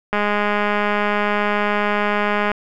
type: click train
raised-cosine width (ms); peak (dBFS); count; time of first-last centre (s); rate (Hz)
0.5; -5; 495; 0.13-2.516; 207
effects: none